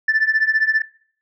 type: tone with tremolo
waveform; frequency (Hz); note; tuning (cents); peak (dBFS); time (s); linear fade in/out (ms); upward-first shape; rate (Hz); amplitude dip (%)
sine; 1760; A6; 0; -9; 0.08-0.82; 5; triangle; 15; 90
effects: noise-tail reverb RT60 0.5 s tail -19 dB re dry + tanh soft clip ceiling -10 dBFS